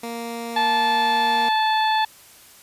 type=tone; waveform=15% pulse; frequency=233.1 Hz; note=A#3; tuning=in tune; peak=-22 dBFS; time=0.03-1.49 s; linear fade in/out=5 ms
type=harmonic tone; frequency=872 Hz; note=A5; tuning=16 cents flat; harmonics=1 / 2 / 3 / 4 / 5; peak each=-18 / -26 / -32 / -28 / -33 dBFS; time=0.56-2.05 s; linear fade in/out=5 ms
effects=white hiss -48 dBFS RMS until 2.62 s + resampled to 32000 Hz